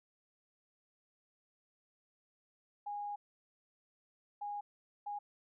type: tone bursts at uneven times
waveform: sine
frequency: 822 Hz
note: G#5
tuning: 18 cents flat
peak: -38 dBFS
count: 3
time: 2.86-3.16 / 4.41-4.61 / 5.06-5.19 s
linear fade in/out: 10 ms
effects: none